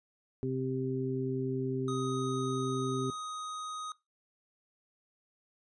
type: harmonic tone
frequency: 130.81 Hz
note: C3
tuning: in tune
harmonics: 1 / 2 / 3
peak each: -35 / -35 / -35 dBFS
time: 0.43-3.1 s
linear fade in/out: 0 ms
type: tone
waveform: square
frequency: 1251 Hz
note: D#6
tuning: 9 cents sharp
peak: -38 dBFS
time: 1.88-3.92 s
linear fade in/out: 2 ms
effects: noise-tail reverb RT60 0.2 s tail -19 dB re dry + resampled to 22050 Hz

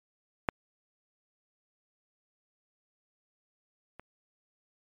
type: clicks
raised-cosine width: 0.5 ms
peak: -10 / -30 dBFS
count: 2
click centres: 0.488 / 3.996 s
effects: MP3 64 kbps

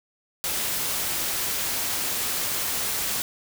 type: noise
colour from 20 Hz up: white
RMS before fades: -27 dBFS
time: 0.44-3.22 s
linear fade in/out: 0 ms
effects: none

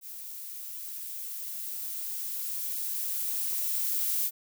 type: noise with level ramp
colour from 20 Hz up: violet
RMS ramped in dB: -42 to -28 dBFS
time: 0.01-4.31 s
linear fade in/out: 50 ms
effects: none

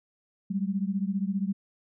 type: beating tone pair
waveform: sine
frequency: 190.7 / 205.7 Hz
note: G3 / G#3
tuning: -47 / -16 cents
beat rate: 15 Hz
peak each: -28 / -30 dBFS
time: 0.5-1.53 s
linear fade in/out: 10 ms
effects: none

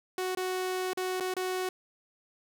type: tone with dropouts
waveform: sawtooth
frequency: 370 Hz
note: F#4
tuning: in tune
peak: -26 dBFS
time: 0.18-1.69 s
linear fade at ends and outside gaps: 2 ms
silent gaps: 0.35-0.372 / 0.933-0.973 / 1.2-1.206 / 1.339-1.366 s
effects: none

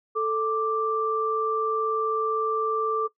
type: tone pair together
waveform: sine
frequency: 440.5 / 1176 Hz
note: A4 / D6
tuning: +2 / +2 cents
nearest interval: octave + perfect fourth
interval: 1700 cents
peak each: -25 / -25 dBFS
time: 0.15-3.08 s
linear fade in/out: 20 ms
effects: noise-tail reverb RT60 0.1 s tail -18 dB re dry

